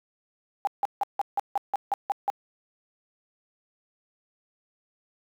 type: tone bursts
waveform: sine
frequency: 803 Hz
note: G5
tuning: 41 cents sharp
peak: -21 dBFS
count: 10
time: 0.65-2.3 s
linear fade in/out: 0 ms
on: 21 ms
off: 160 ms
effects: high-pass 400 Hz 12 dB/octave + 9-bit